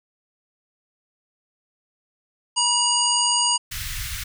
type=harmonic tone; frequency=961 Hz; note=B5; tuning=48 cents flat; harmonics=1 / 3 / 5 / 7 / 9; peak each=-24 / -24 / -24 / -24 / -24 dBFS; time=2.56-3.58 s; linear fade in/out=20 ms
type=band-stop noise; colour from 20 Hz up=pink; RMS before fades=-30 dBFS; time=3.71-4.24 s; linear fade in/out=10 ms; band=110 to 1600 Hz; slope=24 dB/octave
effects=none